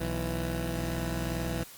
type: tone pair together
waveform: 15% pulse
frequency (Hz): 62.18 / 166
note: B1 / E3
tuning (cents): +12 / +12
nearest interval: octave + perfect fourth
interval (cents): 1700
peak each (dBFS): -26 / -27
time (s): 0-1.64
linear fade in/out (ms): 10
effects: white hiss -49 dBFS RMS until 1.77 s + Opus 32 kbps